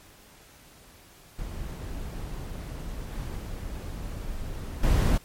brown noise with level steps, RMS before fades -35 / -33 / -35 / -21 dBFS, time 1.38-5.18 s, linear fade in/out 10 ms, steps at 3.12 / 3.37 / 4.83 s, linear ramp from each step 5 ms, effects pink hiss -53 dBFS RMS until 5.24 s + MP3 64 kbps

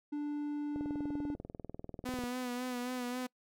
triangle tone with pitch glide, 293.7 to 291.8 Hz, D4 to D4, 0 to -11 cents, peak -32 dBFS, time 0.12-1.35 s, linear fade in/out 10 ms, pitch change -11 cents, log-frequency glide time 0.66-1.12 s
click train, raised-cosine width 2 ms, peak -29 dBFS, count 31, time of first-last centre 0.76-2.238 s, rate 20.3 Hz
sawtooth tone with vibrato, 248.7 Hz, B3, 12 cents sharp, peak -32 dBFS, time 2.05-3.27 s, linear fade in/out 10 ms, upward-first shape sine, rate 3.7 Hz, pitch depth 36 cents each way
effects noise-tail reverb RT60 0.1 s tail -24 dB re dry

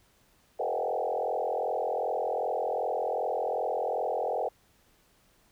sine tone with frequency modulation, 622.3 Hz, D#5, in tune, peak -27 dBFS, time 0.59-4.49 s, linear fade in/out 10 ms, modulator 42.6 Hz, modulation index 4.4, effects pink hiss -65 dBFS RMS until 5.51 s

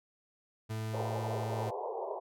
40% pulse tone with pitch glide, 110 to 110.77 Hz, A2 to A2, 0 to +12 cents, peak -34 dBFS, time 0.69-1.71 s, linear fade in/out 20 ms, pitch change +12 cents, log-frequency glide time 0.91-1.02 s
pink band-pass noise, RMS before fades -38 dBFS, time 0.93-2.2 s, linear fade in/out 20 ms, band 380 to 1000 Hz, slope 96 dB/octave
effects none

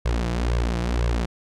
sawtooth tone with flanger, 58.9 Hz, A#1, 19 cents sharp, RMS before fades -23 dBFS, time 0.05-1.26 s, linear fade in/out 10 ms, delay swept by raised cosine 1.8 to 6.1 ms, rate 2 Hz, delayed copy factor +0.9, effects low-pass 7000 Hz 12 dB/octave

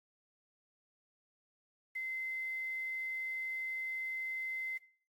sine tone with quantisation, 2064 Hz, C7, 24 cents flat, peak -36 dBFS, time 1.95-4.78 s, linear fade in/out 10 ms, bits 10, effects noise-tail reverb RT60 0.5 s tail -19 dB re dry + AAC 48 kbps

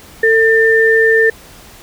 sine tone pair together, 448.4 / 1793.6 Hz, A4 / A6, +33 / +33 cents, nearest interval 2 octaves, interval 2400 cents, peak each -10 dBFS, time 0.23-1.3 s, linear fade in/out 5 ms, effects pink hiss -39 dBFS RMS until 1.82 s

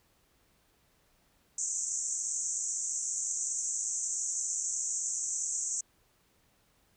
white band-pass noise, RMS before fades -34 dBFS, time 1.58-5.81 s, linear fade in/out 5 ms, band 6100 to 7900 Hz, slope 96 dB/octave, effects pink hiss -69 dBFS RMS until 6.96 s

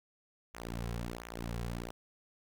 sawtooth tone with flanger, 58.27 Hz, A#1, in tune, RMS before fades -40 dBFS, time 0.54-1.91 s, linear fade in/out 0 ms, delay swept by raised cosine 0.21 to 3.41 ms, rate 1.4 Hz, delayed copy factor -0.85, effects none

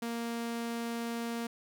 sawtooth tone, 233.1 Hz, A#3, in tune, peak -30 dBFS, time 0.02-1.47 s, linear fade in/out 5 ms, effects none

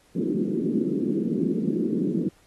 pink band-pass noise, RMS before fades -25 dBFS, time 0.15-2.29 s, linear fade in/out 10 ms, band 170 to 390 Hz, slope 48 dB/octave, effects pink hiss -60 dBFS RMS until 2.46 s + AAC 32 kbps

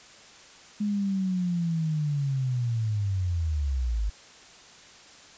sine linear sweep, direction down, 210.1 to 49.34 Hz, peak -24 dBFS, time 0.8-4.1 s, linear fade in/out 10 ms, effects white hiss -50 dBFS RMS until 5.37 s + resampled to 16000 Hz

